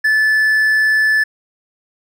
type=tone; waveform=triangle; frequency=1741 Hz; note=A6; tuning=19 cents flat; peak=-9 dBFS; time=0.04-1.24 s; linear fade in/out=10 ms; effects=none